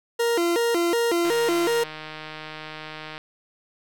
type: tone with vibrato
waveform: 40% pulse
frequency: 400.6 Hz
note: G4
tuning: 38 cents sharp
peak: -19 dBFS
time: 0.19-1.84 s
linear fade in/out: 10 ms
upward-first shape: square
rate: 2.7 Hz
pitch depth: 270 cents each way
type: click train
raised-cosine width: 0.3 ms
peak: -20 dBFS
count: 300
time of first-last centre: 1.25-3.179 s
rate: 155 Hz
effects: none